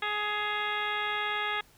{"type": "harmonic tone with a mistuned harmonic", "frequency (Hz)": 418.5, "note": "G#4", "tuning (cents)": 13, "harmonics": [1, 2, 3, 4, 5, 6, 7, 8, 9], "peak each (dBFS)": [-41, -36, -35, -35, -35, -42, -43, -38, -45], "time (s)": [0.02, 1.61], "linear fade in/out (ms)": 5, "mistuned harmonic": 7, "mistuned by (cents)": -86, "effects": ["pink hiss -60 dBFS RMS until 1.77 s"]}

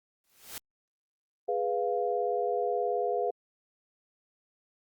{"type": "noise with exponential growth", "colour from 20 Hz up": "white", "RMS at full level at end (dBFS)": -37, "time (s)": [0.24, 0.58], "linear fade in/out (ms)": 1, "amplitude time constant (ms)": 73}
{"type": "chord", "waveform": "sine", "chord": "F diminished", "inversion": "first", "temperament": "equal", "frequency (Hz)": [415.3, 493.9, 698.5], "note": ["Ab4", "Cb5", "F5"], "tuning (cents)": [0, 0, 0], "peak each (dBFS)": -31, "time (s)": [1.48, 3.31], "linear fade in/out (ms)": 10}
{"effects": ["Opus 48 kbps"]}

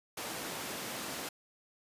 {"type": "high-pass noise", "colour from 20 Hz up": "pink", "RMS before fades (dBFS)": -40, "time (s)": [0.17, 1.29], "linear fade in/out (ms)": 5, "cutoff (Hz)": 220, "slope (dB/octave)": 12, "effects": ["resampled to 32000 Hz"]}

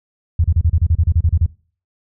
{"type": "tone bursts", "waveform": "sine", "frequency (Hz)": 82.6, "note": "E2", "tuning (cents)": 4, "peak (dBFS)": -10, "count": 13, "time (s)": [0.39, 1.462], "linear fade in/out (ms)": 5, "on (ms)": 52, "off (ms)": 33, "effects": ["noise-tail reverb RT60 0.4 s tail -20 dB re dry"]}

